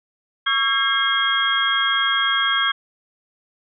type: tone cluster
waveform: sine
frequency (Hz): 1121 / 1339 / 1618 / 2128 / 3268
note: C#6 / E6 / G#6 / C7 / G#7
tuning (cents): +19 / +27 / -46 / +29 / -29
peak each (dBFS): -24 / -26 / -21 / -28 / -21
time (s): 0.46-2.72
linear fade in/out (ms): 10
effects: none